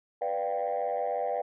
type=chord; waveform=sine; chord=G dominant seventh; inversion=first; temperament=equal with one note detuned; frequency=493.9 / 589.7 / 698.5 / 784 Hz; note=B4 / D5 / F5 / G5; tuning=0 / +7 / 0 / 0 cents; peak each=-32 dBFS; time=0.21-1.42 s; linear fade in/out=10 ms; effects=tanh soft clip ceiling -22 dBFS